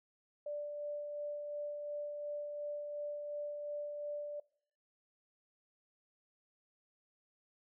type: tone with tremolo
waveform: sine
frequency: 587.3 Hz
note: D5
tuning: in tune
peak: -37 dBFS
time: 0.46-4.4 s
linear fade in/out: 5 ms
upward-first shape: sine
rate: 2.8 Hz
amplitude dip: 30%
effects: noise-tail reverb RT60 0.6 s tail -23 dB re dry